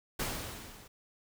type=noise with level ramp; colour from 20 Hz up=pink; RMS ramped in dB=-33 to -55 dBFS; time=0.19-0.88 s; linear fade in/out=10 ms; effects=none